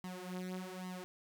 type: tone with flanger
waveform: sawtooth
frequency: 183.5 Hz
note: F#3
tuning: 14 cents flat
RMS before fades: -44 dBFS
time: 0.04-1.04 s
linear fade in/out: 0 ms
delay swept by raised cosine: 0.99 to 5.99 ms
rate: 1.2 Hz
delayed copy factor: +0.85
effects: none